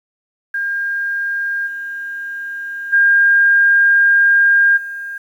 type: tone with level steps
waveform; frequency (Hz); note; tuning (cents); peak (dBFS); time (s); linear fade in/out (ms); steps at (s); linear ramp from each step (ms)
sine; 1609; G6; +45; -17 / -23 / -8 / -24; 0.54-5.18; 5; 1.66 / 2.92 / 4.76; 20
effects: 8-bit